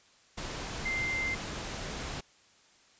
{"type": "tone in noise", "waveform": "sine", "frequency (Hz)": 2088, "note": "C7", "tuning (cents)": -4, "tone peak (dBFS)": -30, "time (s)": [0.85, 1.35], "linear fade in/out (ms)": 10, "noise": "pink", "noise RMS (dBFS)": -38, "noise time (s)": [0.37, 2.21], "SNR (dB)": 5, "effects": ["white hiss -62 dBFS RMS until 2.99 s", "resampled to 16000 Hz"]}